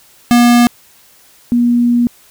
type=tone pair in turn; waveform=square / sine; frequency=240 / 240 Hz; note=B3 / B3; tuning=-49 / -49 cents; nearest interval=unison; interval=0 cents; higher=neither; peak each=-6 / -8 dBFS; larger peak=first; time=0.31-0.67 / 1.52-2.07 s; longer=second; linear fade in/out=0 ms; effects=white hiss -46 dBFS RMS until 2.3 s